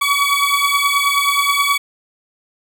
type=beating tone pair; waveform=20% pulse; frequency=1129 / 1138.4 Hz; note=C#6 / C#6; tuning=+31 / +46 cents; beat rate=9.4 Hz; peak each=-12 dBFS; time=0.01-1.78 s; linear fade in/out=10 ms; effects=none